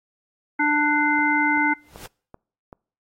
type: harmonic tone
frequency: 296.6 Hz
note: D4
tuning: 17 cents sharp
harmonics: 1 / 3 / 5 / 7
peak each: -23 / -23 / -23 / -23 dBFS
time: 0.59-1.74 s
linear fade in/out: 10 ms
type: click train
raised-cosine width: 1 ms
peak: -26 dBFS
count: 5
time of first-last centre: 1.19-2.728 s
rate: 2.6 Hz
type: noise with exponential growth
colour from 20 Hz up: pink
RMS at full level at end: -36 dBFS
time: 1.74-2.06 s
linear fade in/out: 1 ms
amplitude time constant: 68 ms
effects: noise-tail reverb RT60 0.5 s tail -26 dB re dry + AAC 48 kbps